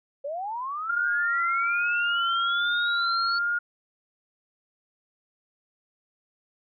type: linear sweep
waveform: sine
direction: up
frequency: 540 to 4453 Hz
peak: -29 dBFS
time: 0.24-3.39 s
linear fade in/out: 10 ms
type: tone with vibrato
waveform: sine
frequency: 1396.9 Hz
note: F6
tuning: in tune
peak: -23 dBFS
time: 0.89-3.59 s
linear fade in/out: 10 ms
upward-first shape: sine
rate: 1.2 Hz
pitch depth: 33 cents each way
effects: none